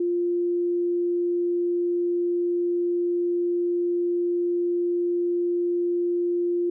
sine tone, 349.2 Hz, F4, in tune, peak -21 dBFS, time 0-6.7 s, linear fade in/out 5 ms, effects none

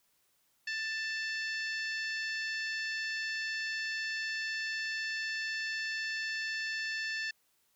harmonic tone with a mistuned harmonic, 884 Hz, A5, 8 cents sharp, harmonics 2 / 3 / 4 / 5 / 6 / 7 / 8, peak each -35 / -41 / -49 / -44 / -45 / -56 / -57 dBFS, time 0.67-7.31 s, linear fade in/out 5 ms, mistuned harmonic 8, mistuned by +19 cents, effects white hiss -73 dBFS RMS until 7.75 s

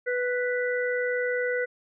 harmonic tone, 493.9 Hz, B4, in tune, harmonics 1 / 3 / 4, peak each -26 / -31 / -32 dBFS, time 0.06-1.66 s, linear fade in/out 20 ms, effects none

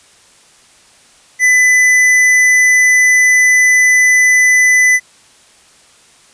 triangle tone with hard clipping, 2002 Hz, B6, 23 cents sharp, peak -8 dBFS, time 1.39-5 s, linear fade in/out 50 ms, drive 15 dB, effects white hiss -46 dBFS RMS until 6.33 s + resampled to 22050 Hz

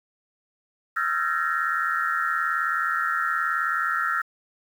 sine tone cluster, 1289 / 1368 / 1544 / 1711 / 1852 Hz, E6 / F6 / G6 / A6 / A#6, -39 / -36 / -27 / -49 / -12 cents, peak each -30 / -25 / -32 / -31 / -30 dBFS, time 0.96-4.22 s, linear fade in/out 10 ms, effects 8-bit

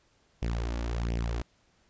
sawtooth tone with flanger, 57.8 Hz, A#1, 14 cents flat, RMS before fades -31 dBFS, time 0.42-1.42 s, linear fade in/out 5 ms, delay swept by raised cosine 0.35 to 3.55 ms, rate 1.4 Hz, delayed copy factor +0.7, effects pink hiss -67 dBFS RMS until 1.89 s + resampled to 16000 Hz

